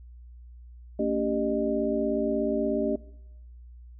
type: tone cluster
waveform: sine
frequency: 227.4 / 284.1 / 392.6 / 610 Hz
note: A#3 / C#4 / G4 / D#5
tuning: -43 / +43 / +3 / -34 cents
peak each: -29 dBFS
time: 0.99-2.96 s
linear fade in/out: 5 ms
effects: noise-tail reverb RT60 0.9 s tail -22 dB re dry + added 60 Hz sine -44 dBFS peak until 3.99 s